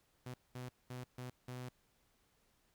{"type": "tone bursts at uneven times", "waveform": "sawtooth", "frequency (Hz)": 125.6, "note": "B2", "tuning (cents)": 30, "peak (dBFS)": -40, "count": 5, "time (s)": [[0.26, 0.34], [0.55, 0.69], [0.9, 1.04], [1.18, 1.3], [1.48, 1.69]], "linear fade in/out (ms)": 5, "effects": ["pink hiss -75 dBFS RMS until 2.74 s"]}